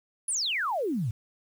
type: exponential sweep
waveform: sine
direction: down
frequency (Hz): 10548 to 99.3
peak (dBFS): -26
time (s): 0.28-1.11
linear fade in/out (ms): 5
effects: 9-bit